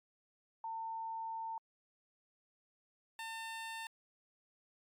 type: tone pair in turn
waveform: sine / 15% pulse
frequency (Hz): 900 / 900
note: A5 / A5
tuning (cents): +39 / +39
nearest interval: unison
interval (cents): 0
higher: neither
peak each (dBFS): -39 / -36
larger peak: second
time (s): 0.64-1.58 / 3.19-3.87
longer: first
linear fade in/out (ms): 2
effects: AAC 64 kbps